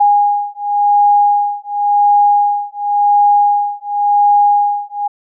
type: beating tone pair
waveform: sine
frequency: 820 / 820.92 Hz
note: G#5 / G#5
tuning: -22 / -20 cents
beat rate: 0.92 Hz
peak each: -12 dBFS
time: 0-5.08 s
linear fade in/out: 10 ms
effects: none